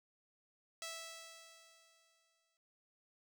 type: tone with exponential decay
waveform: 5% pulse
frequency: 657 Hz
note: E5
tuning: 6 cents flat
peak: -31 dBFS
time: 0.82-2.57 s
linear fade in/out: 1 ms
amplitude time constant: 380 ms
effects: none